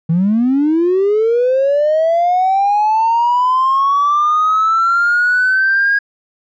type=linear sweep; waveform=triangle; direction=up; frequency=157.2 to 1642 Hz; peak=-7 dBFS; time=0.09-5.99 s; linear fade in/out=10 ms; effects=tanh soft clip ceiling -7 dBFS + resampled to 16000 Hz